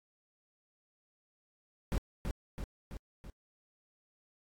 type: noise with echo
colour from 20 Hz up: brown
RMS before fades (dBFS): -31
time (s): 1.92-1.98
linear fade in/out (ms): 0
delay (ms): 330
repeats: 4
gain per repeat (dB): -4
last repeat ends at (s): 3.3
effects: AAC 64 kbps